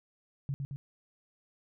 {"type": "tone with echo", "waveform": "sine", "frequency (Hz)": 138.59, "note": "C#3", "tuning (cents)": 0, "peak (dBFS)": -30, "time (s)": [0.49, 0.54], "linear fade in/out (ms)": 0, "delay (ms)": 110, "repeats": 2, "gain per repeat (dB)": -3, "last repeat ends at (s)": 0.76, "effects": []}